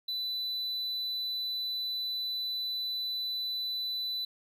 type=tone; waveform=triangle; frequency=3990 Hz; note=B7; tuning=17 cents sharp; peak=-30 dBFS; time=0.08-4.25 s; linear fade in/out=5 ms; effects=none